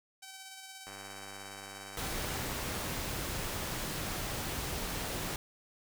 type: tone with tremolo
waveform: 5% pulse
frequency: 768 Hz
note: G5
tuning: 36 cents flat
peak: -34 dBFS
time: 0.22-2.39 s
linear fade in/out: 10 ms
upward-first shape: square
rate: 17 Hz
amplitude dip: 25%
type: click train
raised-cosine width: 0.5 ms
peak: -32 dBFS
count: 201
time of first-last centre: 0.87-2.894 s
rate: 98.8 Hz
type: noise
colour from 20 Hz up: pink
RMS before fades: -37 dBFS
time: 1.97-5.36 s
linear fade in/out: 2 ms
effects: none